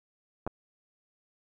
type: clicks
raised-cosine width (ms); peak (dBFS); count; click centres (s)
1; -20; 2; 0.466 / 0.475
effects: none